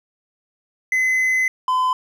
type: tone pair in turn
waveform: triangle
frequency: 2036 / 1018 Hz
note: C7 / C6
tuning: -48 / -48 cents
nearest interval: octave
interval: 1200 cents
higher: first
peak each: -14 dBFS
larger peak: neither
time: 0.92-1.48 / 1.68-1.93 s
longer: first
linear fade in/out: 2 ms
effects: none